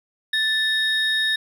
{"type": "tone pair together", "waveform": "triangle", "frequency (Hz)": [1760, 3729], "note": ["A6", "A#7"], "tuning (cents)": [0, 0], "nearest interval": "octave + minor second", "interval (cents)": 1300, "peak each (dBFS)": -20, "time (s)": [0.33, 1.36], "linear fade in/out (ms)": 5, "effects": []}